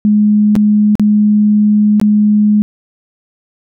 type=tone with dropouts; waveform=sine; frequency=209.7 Hz; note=G#3; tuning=17 cents sharp; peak=-6 dBFS; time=0.05-2.62 s; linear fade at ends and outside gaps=0 ms; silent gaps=0.554-0.563 / 0.954-0.996 / 1.999-2.014 s; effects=none

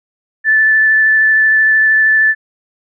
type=tone with vibrato; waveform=sine; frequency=1752 Hz; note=A6; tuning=8 cents flat; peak=-7 dBFS; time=0.44-2.35 s; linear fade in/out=50 ms; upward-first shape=sine; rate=13 Hz; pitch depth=10 cents each way; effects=none

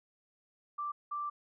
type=tone bursts at uneven times; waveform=sine; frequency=1174.7 Hz; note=D6; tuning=in tune; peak=-34 dBFS; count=2; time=0.78-0.92 / 1.11-1.3 s; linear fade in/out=10 ms; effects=none

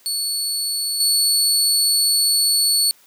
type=tone with level steps; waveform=25% pulse; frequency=4425 Hz; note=C#8; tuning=4 cents flat; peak=-16 / -10 dBFS; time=0.06-2.91 s; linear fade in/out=0 ms; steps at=1 s; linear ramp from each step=5 ms; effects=white hiss -53 dBFS RMS until 3.06 s + high-pass 200 Hz 12 dB/octave

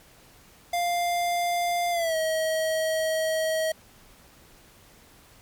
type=tone with pitch glide; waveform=square; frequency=698.5 to 636.8 Hz; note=F5 to D#5; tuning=0 to +40 cents; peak=-24 dBFS; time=0.73-3.72 s; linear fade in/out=5 ms; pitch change=-160 cents; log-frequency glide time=1.91-2.16 s; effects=pink hiss -54 dBFS RMS until 5.41 s + MP3 96 kbps

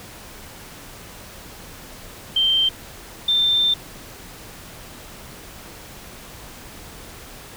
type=tone pair in turn; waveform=sine; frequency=3136 / 3577 Hz; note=G7 / A7; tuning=0 / +28 cents; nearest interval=major second; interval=228 cents; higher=second; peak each=-15 dBFS; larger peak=neither; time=2.36-2.69 / 3.28-3.74 s; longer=second; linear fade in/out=5 ms; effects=pink hiss -40 dBFS RMS until 7.56 s

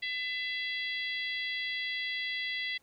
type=harmonic tone; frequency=670 Hz; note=E5; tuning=28 cents sharp; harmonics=3 / 4 / 5 / 6 / 7; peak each=-34 / -43 / -38 / -45 / -46 dBFS; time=0.02-2.78 s; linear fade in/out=10 ms; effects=pink hiss -68 dBFS RMS until 2.82 s

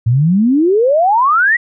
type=exponential sweep; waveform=sine; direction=up; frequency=110 to 1975.5 Hz; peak=-8 dBFS; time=0.06-1.57 s; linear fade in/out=10 ms; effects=none

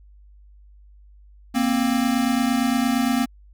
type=tone pair together; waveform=square; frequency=234.5 / 263.2 Hz; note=A#3 / C4; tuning=+11 / +10 cents; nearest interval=major second; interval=199 cents; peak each=-22 dBFS; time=1.54-3.26 s; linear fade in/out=20 ms; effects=added 50 Hz sine -46 dBFS peak until 3.53 s

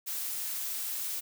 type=noise; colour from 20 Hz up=blue; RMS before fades=-35 dBFS; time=0.06-1.21 s; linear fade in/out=20 ms; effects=none

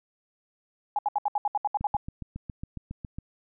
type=tone bursts; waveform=sine; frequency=828 Hz; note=G#5; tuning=5 cents flat; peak=-22 dBFS; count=11; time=0.96-1.968 s; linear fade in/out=2 ms; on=28 ms; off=70 ms
type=click train; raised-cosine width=5 ms; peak=-23 dBFS; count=11; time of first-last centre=1.81-3.186 s; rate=7.27 Hz
effects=none

